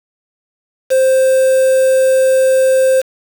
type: tone with quantisation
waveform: triangle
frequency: 524 Hz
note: C5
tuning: 2 cents sharp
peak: -6 dBFS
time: 0.9-3.02 s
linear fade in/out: 20 ms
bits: 4
effects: none